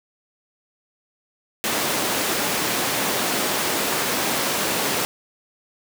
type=high-pass noise; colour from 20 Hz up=pink; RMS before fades=-23 dBFS; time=1.64-5.05 s; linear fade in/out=0 ms; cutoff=250 Hz; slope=12 dB/octave; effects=none